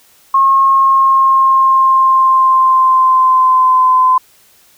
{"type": "tone with pitch glide", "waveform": "sine", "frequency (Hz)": [1081, 1025.1], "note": ["C#6", "C6"], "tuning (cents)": [-44, -36], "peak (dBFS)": -6, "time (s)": [0.34, 4.18], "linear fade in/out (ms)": 5, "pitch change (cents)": -92, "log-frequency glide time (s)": [0.68, 3.9], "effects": ["white hiss -48 dBFS RMS until 4.77 s"]}